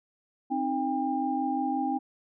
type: tone cluster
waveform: sine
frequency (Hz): 263.8 / 309.5 / 800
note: C4 / D#4 / G5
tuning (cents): +14 / -9 / +35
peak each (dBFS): -30 / -32 / -29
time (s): 0.5-1.99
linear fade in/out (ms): 20
effects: none